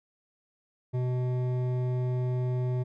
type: tone with hard clipping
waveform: triangle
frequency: 125.6 Hz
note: B2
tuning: 30 cents sharp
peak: -28 dBFS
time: 0.93-2.84 s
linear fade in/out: 20 ms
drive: 15 dB
effects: none